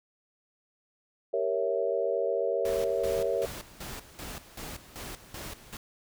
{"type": "chord", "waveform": "sine", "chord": "G diminished seventh", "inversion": "none", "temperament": "equal", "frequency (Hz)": [392, 466.2, 554.4, 659.3], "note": ["G4", "Bb4", "Db5", "Fb5"], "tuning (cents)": [0, 0, 0, 0], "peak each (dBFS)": [-33, -30, -30, -33], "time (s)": [1.33, 3.46], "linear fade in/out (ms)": 10}
{"type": "noise with tremolo", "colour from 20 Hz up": "pink", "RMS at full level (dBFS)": -40, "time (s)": [2.65, 5.77], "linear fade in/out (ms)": 2, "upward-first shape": "square", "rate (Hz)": 2.6, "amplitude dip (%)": 75}
{"effects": []}